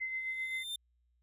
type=tone with tremolo; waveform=sine; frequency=2061 Hz; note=C7; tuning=27 cents flat; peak=-33 dBFS; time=0-0.64 s; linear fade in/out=20 ms; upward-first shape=sine; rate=7.7 Hz; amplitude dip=40%
type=tone with exponential growth; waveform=45% pulse; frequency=3591 Hz; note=A7; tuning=35 cents sharp; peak=-35 dBFS; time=0.07-0.76 s; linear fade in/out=5 ms; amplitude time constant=150 ms
effects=added 60 Hz sine -70 dBFS peak until 1.22 s + resampled to 32000 Hz